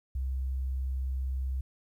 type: tone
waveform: sine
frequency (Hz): 65.41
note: C2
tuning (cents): 0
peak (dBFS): -29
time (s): 0.15-1.61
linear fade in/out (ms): 5
effects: 11-bit